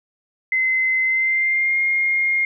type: tone with pitch glide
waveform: sine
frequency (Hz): 2055 to 2131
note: C7 to C7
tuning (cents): -32 to +31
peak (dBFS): -16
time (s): 0.52-2.45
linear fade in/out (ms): 2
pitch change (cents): +63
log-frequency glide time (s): 1.03-1.79
effects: none